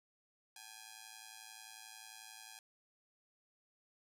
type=ring-modulated tone; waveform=5% pulse; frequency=822 Hz; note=G#5; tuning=18 cents flat; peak=-37 dBFS; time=0.56-2.59 s; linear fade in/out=2 ms; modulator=55.6 Hz; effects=none